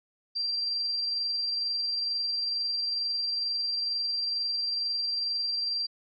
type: tone with amplitude modulation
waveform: sine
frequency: 4721 Hz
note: D8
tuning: 8 cents sharp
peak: -26 dBFS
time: 0.35-5.87 s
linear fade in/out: 20 ms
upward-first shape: sine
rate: 22.2 Hz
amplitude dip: 25%
effects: none